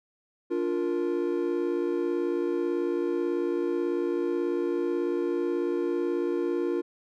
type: chord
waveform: triangle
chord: Bb major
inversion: first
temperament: just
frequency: 291.4 / 349.6 / 466.2 Hz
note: D4 / F4 / Bb4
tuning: -13 / +2 / 0 cents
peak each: -30 / -25 / -30 dBFS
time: 0.5-6.82 s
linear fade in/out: 20 ms
effects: none